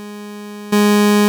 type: tone with level steps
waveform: 30% pulse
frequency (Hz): 207.2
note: G#3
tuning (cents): -4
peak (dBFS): -26 / -7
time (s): 0-1.28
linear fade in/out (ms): 0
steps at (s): 0.72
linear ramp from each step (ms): 10
effects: none